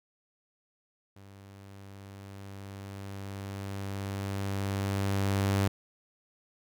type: tone with level ramp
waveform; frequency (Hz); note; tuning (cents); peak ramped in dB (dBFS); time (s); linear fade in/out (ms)
sawtooth; 98.5; G2; +9; -46 to -20; 1.16-5.68; 5
effects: none